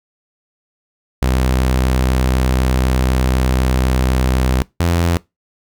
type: tone pair in turn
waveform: sawtooth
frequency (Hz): 64 / 85.43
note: C2 / F2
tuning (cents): -38 / -38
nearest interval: perfect fourth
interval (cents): 500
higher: second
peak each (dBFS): -9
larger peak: neither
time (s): 1.22-4.62 / 4.8-5.17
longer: first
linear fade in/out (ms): 0
effects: noise-tail reverb RT60 0.2 s tail -22 dB re dry